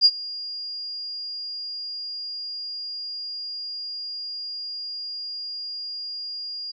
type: tone with ADSR envelope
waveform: sine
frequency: 4830 Hz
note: D8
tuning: 48 cents sharp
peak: -9 dBFS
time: 0.01-6.72 s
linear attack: 44 ms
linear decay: 47 ms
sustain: -21 dB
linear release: 17 ms
effects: none

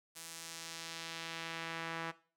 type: tone with band-pass filter sweep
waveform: sawtooth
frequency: 164.81 Hz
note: E3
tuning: in tune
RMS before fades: -44 dBFS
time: 0.15-2.12 s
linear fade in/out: 20 ms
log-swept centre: 9500 to 1500 Hz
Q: 0.91
effects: noise-tail reverb RT60 0.4 s tail -18 dB re dry

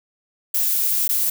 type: noise with dropouts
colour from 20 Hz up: violet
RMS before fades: -20 dBFS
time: 0.54-1.3 s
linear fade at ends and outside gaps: 5 ms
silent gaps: 1.079-1.09 s
effects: none

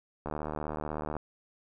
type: click train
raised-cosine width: 1 ms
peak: -21 dBFS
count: 70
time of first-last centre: 0.26-1.167 s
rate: 76.1 Hz
effects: none

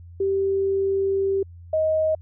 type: tone pair in turn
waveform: sine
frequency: 390 / 628.3 Hz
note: G4 / D#5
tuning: -9 / +17 cents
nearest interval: minor sixth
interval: 826 cents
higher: second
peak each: -19 / -18 dBFS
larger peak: second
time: 0.2-1.43 / 1.73-2.15 s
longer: first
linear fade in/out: 5 ms
effects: added 86 Hz sine -40 dBFS peak until 2.21 s

